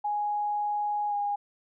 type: tone with pitch glide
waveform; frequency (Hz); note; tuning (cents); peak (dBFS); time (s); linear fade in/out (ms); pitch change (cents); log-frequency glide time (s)
sine; 830.6 to 817.7; G#5 to G#5; 0 to -27; -26; 0.04-1.36; 10; -27; 1.09-1.14
effects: none